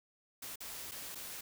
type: noise with dropouts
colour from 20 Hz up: white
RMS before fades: -45 dBFS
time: 0.42-1.41 s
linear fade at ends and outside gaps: 5 ms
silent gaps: 0.558-0.604 / 0.913-0.917 / 1.148-1.154 s
effects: none